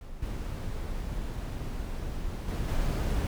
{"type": "noise with level steps", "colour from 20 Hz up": "brown", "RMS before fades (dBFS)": [-43, -34, -30, -27], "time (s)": [0.01, 3.27], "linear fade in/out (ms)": 2, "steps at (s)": [0.22, 2.48, 2.68], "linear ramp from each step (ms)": 5, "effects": []}